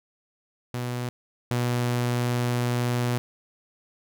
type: tone pair in turn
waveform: sawtooth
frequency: 122.7 / 121.71 Hz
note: B2 / B2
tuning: -11 / -25 cents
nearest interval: unison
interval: 14 cents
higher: first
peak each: -24 / -19 dBFS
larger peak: second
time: 0.74-1.09 / 1.51-3.18 s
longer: second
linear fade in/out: 0 ms
effects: none

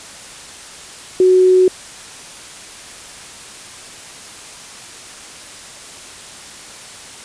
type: tone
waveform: sine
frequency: 370 Hz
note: F#4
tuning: in tune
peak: -7 dBFS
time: 1.2-1.68 s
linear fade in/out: 2 ms
effects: white hiss -35 dBFS RMS until 7.24 s + resampled to 22050 Hz

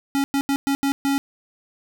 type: tone bursts at uneven times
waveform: square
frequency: 277.2 Hz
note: C#4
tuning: in tune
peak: -19 dBFS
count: 6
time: 0.15-0.24 / 0.34-0.41 / 0.49-0.56 / 0.67-0.75 / 0.83-0.92 / 1.05-1.18 s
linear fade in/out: 0 ms
effects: none

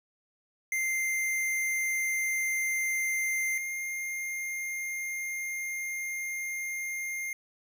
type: tone pair in turn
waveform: square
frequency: 2093 / 2115 Hz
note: C7 / C7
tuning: 0 / +18 cents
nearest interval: unison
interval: 18 cents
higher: second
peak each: -28 / -33 dBFS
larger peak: first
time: 0.72-3.58 / 3.58-7.33 s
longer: second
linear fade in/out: 2 ms
effects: none

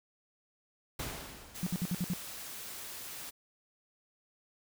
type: noise with exponential decay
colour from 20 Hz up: pink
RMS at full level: -37 dBFS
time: 0.99-2.24 s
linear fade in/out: 5 ms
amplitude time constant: 270 ms
type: noise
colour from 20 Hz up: white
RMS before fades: -44 dBFS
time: 1.54-3.31 s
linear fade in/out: 20 ms
type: tone bursts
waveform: sine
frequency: 179 Hz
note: F3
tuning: 43 cents sharp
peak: -29 dBFS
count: 6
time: 1.63-2.135 s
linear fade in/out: 0 ms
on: 35 ms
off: 59 ms
effects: none

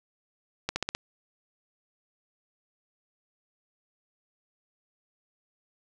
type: accelerating click train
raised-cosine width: 0.2 ms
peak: -11 dBFS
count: 5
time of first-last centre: 0.69-0.95 s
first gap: 70 ms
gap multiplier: 0.95
effects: none

